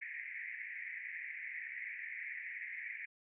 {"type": "band-pass noise", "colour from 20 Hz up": "pink", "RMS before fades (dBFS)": -45, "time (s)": [0.01, 3.06], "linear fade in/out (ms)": 10, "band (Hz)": [1800, 2300], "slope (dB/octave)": 96, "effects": []}